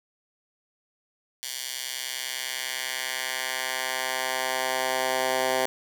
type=tone with high-pass filter sweep; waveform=10% pulse; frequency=130 Hz; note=C3; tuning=11 cents flat; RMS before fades=-29 dBFS; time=1.43-5.66 s; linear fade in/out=0 ms; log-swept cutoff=3900 to 540 Hz; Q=0.87; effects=none